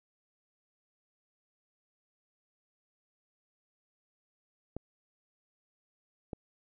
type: clicks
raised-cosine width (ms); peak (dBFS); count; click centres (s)
2; -24; 2; 4.766 / 6.332
effects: none